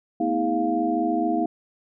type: tone cluster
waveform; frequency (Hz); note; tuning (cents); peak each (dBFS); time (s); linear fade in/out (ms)
sine; 221.8 / 246.3 / 320.5 / 407.6 / 699; A3 / B3 / E4 / G#4 / F5; +14 / -5 / -49 / -32 / +1; -32 / -27 / -24 / -32 / -25; 0.2-1.46; 5
effects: none